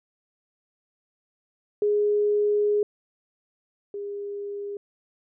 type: tone pair in turn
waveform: sine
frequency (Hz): 415.3 / 405.6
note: G#4 / G#4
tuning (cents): 0 / -41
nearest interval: unison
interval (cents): 41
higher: first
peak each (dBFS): -19 / -30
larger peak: first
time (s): 1.82-2.83 / 3.94-4.77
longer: first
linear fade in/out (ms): 2
effects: none